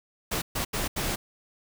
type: noise bursts at uneven times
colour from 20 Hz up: pink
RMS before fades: -29 dBFS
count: 4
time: 0.31-0.42 / 0.55-0.65 / 0.73-0.88 / 0.96-1.16 s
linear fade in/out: 10 ms
effects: none